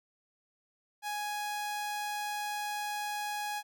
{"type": "tone", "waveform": "sawtooth", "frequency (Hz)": 832, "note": "G#5", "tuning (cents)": 3, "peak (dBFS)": -30, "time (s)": [1.02, 3.63], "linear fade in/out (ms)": 50, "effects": []}